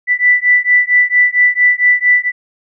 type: beating tone pair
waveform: sine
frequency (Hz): 1975.5 / 1979.9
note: B6 / B6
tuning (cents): 0 / +4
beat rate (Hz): 4.4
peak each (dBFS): -11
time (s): 0.07-2.32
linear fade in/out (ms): 50
effects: none